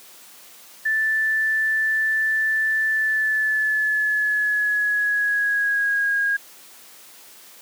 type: tone with pitch glide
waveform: sine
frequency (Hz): 1760 to 1632.7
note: A6 to G#6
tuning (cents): 0 to -30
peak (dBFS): -18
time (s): 0.85-6.37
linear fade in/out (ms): 10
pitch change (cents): -130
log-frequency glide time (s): 2.89-6.19
effects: white hiss -46 dBFS RMS until 7.61 s + high-pass 200 Hz 12 dB/octave